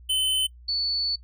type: tone pair in turn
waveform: square / sine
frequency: 3046 / 4460 Hz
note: F#7 / C#8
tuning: +50 / +10 cents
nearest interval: perfect fifth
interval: 660 cents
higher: second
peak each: -22 / -23 dBFS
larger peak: first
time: 0.09-0.47 / 0.68-1.16 s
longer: second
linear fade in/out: 10 ms
effects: noise-tail reverb RT60 0.1 s tail -22 dB re dry + added 60 Hz sine -45 dBFS peak until 1.23 s